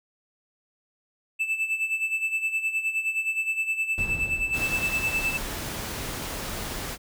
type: tone with tremolo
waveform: triangle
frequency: 2637 Hz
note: E7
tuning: in tune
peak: -20 dBFS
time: 1.39-5.38 s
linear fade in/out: 20 ms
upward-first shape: sine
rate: 9.6 Hz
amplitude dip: 70%
type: noise with exponential decay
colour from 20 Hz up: brown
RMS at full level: -29 dBFS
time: 3.98-6.28 s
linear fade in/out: 1 ms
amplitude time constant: 500 ms
type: noise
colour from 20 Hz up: pink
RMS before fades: -33 dBFS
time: 4.52-6.98 s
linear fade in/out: 50 ms
effects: none